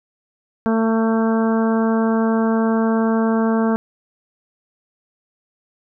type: harmonic tone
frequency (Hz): 224.2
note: A3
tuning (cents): +33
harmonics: 1 / 2 / 3 / 4 / 5 / 6 / 7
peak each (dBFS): -16 / -22 / -26 / -28 / -30 / -32 / -33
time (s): 0.66-3.76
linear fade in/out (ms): 0
effects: none